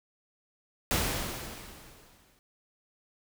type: noise with exponential decay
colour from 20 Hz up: pink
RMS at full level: -26 dBFS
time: 0.91-2.39 s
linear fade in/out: 0 ms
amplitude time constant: 320 ms
effects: none